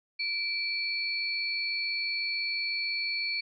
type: tone pair together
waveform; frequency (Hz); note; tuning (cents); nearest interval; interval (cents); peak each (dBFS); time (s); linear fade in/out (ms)
sine; 2332 / 4406; D7 / C#8; -13 / -11; major seventh; 1102; -31 / -32; 0.19-3.41; 10
effects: none